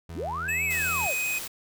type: tone with vibrato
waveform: 30% pulse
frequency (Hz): 82.41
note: E2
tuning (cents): 0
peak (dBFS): -34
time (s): 0.09-1.07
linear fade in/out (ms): 5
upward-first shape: triangle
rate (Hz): 3.9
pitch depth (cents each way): 27
type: linear two-way sweep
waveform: sine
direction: up then down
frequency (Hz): 150 to 2349 to 427.5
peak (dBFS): -29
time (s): 0.14-1.15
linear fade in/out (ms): 50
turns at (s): 0.64
type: tone with pitch glide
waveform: square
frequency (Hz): 2592 to 2509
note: E7 to D#7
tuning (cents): -30 to +14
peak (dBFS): -27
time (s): 0.48-1.39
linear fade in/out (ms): 10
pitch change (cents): -56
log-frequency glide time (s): 0.61-1.16
type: noise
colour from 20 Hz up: white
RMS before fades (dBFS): -36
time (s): 0.7-1.48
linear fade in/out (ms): 10
effects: none